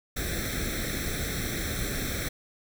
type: noise with comb filter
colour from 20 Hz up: pink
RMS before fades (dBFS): -31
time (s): 0.16-2.29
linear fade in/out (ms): 10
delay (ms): 0.52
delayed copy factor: +0.9
effects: none